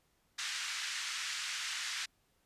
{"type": "band-pass noise", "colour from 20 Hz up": "pink", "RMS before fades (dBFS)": -39, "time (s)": [0.38, 2.06], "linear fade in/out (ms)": 10, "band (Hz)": [1500, 7400], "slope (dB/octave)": 24, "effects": ["pink hiss -74 dBFS RMS until 2.45 s", "resampled to 32000 Hz"]}